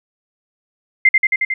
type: tone with echo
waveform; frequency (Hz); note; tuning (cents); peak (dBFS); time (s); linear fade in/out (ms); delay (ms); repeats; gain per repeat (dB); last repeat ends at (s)
sine; 2093; C7; 0; -6; 1.05-1.09; 5; 90; 5; -2; 1.54
effects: none